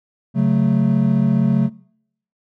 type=chord; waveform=triangle; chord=F# minor; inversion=second; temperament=equal; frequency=138.59 / 185 / 220 Hz; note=C#3 / F#3 / A3; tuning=0 / 0 / 0 cents; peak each=-16 dBFS; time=0.34-1.7 s; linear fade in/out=50 ms; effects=noise-tail reverb RT60 0.7 s tail -24 dB re dry